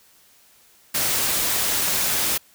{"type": "noise", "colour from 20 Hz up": "white", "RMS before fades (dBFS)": -22, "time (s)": [0.94, 2.38], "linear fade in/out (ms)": 10, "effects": ["white hiss -55 dBFS RMS until 2.54 s"]}